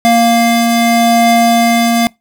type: tone pair together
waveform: square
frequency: 233.1 / 698.5 Hz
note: A#3 / F5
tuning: 0 / 0 cents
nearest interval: octave + perfect fifth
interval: 1900 cents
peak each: -11 dBFS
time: 0.05-2.07 s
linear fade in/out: 0 ms
effects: noise-tail reverb RT60 0.2 s tail -24 dB re dry